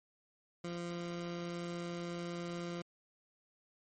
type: tone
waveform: 20% pulse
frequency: 172.8 Hz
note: F3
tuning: 18 cents flat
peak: -34 dBFS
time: 0.64-2.82 s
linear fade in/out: 5 ms
effects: MP3 32 kbps